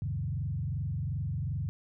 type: tone with frequency modulation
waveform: sine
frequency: 116.4 Hz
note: A#2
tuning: 2 cents flat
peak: -30 dBFS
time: 0.02-1.69 s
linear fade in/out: 0 ms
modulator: 22.7 Hz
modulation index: 1.7
effects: none